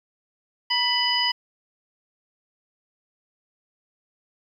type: harmonic tone with a mistuned harmonic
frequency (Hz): 994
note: B5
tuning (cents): +11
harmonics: 1 / 2 / 3 / 5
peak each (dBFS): -27 / -28 / -24 / -24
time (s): 0.7-1.32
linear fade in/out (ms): 10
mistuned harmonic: 1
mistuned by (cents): -57
effects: 9-bit